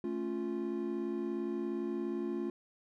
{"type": "chord", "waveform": "triangle", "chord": "A augmented", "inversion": "none", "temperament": "equal", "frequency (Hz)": [220, 277.2, 349.2], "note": ["A3", "C#4", "E#4"], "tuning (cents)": [0, 0, 0], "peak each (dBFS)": [-37, -38, -34], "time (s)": [0.04, 2.5], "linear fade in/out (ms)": 2, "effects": []}